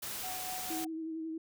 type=noise; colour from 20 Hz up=white; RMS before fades=-40 dBFS; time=0.02-0.85 s; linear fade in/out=10 ms
type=tone with tremolo; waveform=sine; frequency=741 Hz; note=F#5; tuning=2 cents sharp; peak=-40 dBFS; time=0.23-0.87 s; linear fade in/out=10 ms; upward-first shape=sine; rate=4.2 Hz; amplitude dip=40%
type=tone with vibrato; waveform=sine; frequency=321.6 Hz; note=E4; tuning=43 cents flat; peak=-36 dBFS; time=0.7-1.38 s; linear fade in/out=5 ms; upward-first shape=sine; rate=11 Hz; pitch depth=26 cents each way
effects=none